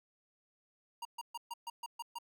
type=tone bursts; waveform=square; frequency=940 Hz; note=A#5; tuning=14 cents sharp; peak=-40 dBFS; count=8; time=1.02-2.186 s; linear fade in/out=5 ms; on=32 ms; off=130 ms; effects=none